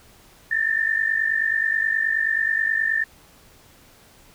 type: tone pair together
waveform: sine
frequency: 1757 / 1806.4 Hz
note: A6 / A6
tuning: -3 / +45 cents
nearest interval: unison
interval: 48 cents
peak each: -23 / -21 dBFS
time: 0.51-3.04 s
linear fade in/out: 5 ms
effects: pink hiss -52 dBFS RMS until 4.34 s